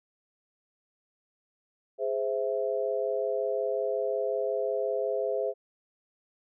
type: chord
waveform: sine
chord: Ab augmented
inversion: none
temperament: equal with one note detuned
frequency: 415.3 / 520.8 / 659.3 Hz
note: Ab4 / C5 / E5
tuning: 0 / -8 / 0 cents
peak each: -31 / -30 / -32 dBFS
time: 1.98-5.54 s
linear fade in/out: 50 ms
effects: none